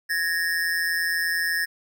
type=ring-modulated tone; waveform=square; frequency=1760 Hz; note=A6; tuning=in tune; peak=-20 dBFS; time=0.09-1.66 s; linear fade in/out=20 ms; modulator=84.2 Hz; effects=none